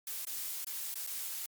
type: noise with dropouts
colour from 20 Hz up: blue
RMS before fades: -39 dBFS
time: 0.07-1.46 s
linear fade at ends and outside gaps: 2 ms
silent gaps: 0.25-0.269 / 0.645-0.668 / 0.942-0.955 / 1.066-1.072 s
effects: MP3 96 kbps